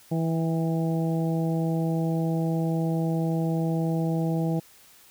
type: harmonic tone with a mistuned harmonic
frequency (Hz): 163.6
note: E3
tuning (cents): -13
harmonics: 1 / 2 / 3 / 4 / 5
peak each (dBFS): -24 / -30 / -34 / -36 / -38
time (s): 0.11-4.6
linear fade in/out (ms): 10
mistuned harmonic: 5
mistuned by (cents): -22
effects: white hiss -54 dBFS RMS until 5.1 s